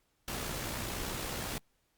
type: noise with amplitude modulation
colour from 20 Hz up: pink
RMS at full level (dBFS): -36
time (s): 0.28-1.58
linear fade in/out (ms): 0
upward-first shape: sine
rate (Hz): 61.4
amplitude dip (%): 40
effects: pink hiss -75 dBFS RMS until 1.97 s + Opus 48 kbps